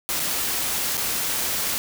white noise with dropouts, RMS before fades -25 dBFS, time 0.09-1.78 s, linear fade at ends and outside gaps 0 ms, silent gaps 0.196-0.201 / 0.971-0.977 s, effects none

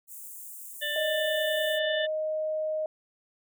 white high-pass noise, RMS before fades -43 dBFS, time 0.07-1.8 s, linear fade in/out 50 ms, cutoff 7200 Hz, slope 48 dB/octave
harmonic tone, 592 Hz, D5, 14 cents sharp, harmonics 1 / 3 / 5 / 6, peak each -37 / -31 / -35 / -35 dBFS, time 0.81-2.07 s, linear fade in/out 20 ms
sine tone, 622.3 Hz, D#5, in tune, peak -27 dBFS, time 0.96-2.86 s, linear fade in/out 2 ms
effects none

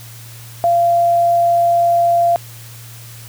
sine tone, 688 Hz, F5, 26 cents flat, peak -10 dBFS, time 0.64-2.36 s, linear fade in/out 0 ms, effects added 116 Hz sine -35 dBFS peak until 3.28 s + white hiss -39 dBFS RMS until 3.28 s

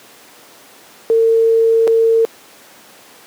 sine tone with dropouts, 453.4 Hz, A#4, 48 cents flat, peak -8 dBFS, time 1.1-2.25 s, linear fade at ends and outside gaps 0 ms, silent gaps 1.872-1.877 s, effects pink hiss -42 dBFS RMS until 3.26 s + high-pass 300 Hz 12 dB/octave

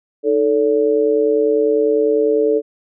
sine tone with amplitude modulation, 440 Hz, A4, in tune, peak -8 dBFS, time 0.23-2.62 s, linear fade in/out 50 ms, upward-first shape sine, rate 130 Hz, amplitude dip 90%, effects none

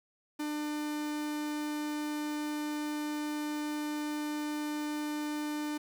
45% pulse tone, 299.2 Hz, D4, 32 cents sharp, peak -33 dBFS, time 0.39-5.78 s, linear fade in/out 10 ms, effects 10-bit

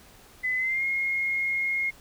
sine tone with pitch glide, 2016 to 2148 Hz, B6 to C7, +35 to +45 cents, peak -24 dBFS, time 0.43-1.91 s, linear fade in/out 20 ms, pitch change +110 cents, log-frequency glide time 0.56-0.84 s, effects pink hiss -53 dBFS RMS until 2 s

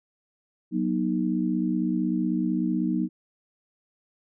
sine chord, B major, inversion second, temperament equal with one note detuned, 185 / 240.9 / 311.1 Hz, F#3 / B3 / D#4, 0 / -43 / 0 cents, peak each -27 dBFS, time 0.71-3.09 s, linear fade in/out 50 ms, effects none

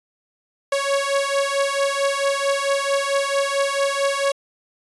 sawtooth beating tone pair, 553 / 557.5 Hz, C#5 / C#5, -4 / +10 cents, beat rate 4.5 Hz, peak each -18 dBFS, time 0.72-4.32 s, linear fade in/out 5 ms, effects resampled to 24000 Hz

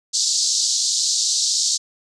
pink band-pass noise, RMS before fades -20 dBFS, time 0.13-1.78 s, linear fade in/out 20 ms, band 4100 to 7700 Hz, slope 48 dB/octave, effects none

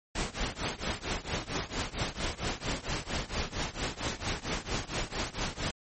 pink noise with tremolo, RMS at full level -30 dBFS, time 0.15-5.71 s, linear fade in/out 5 ms, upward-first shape triangle, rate 4.4 Hz, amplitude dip 95%, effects MP3 32 kbps

